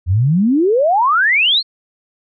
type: exponential sweep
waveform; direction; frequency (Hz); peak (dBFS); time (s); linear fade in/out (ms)
sine; up; 82.2 to 4435; -10; 0.06-1.63; 50
effects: none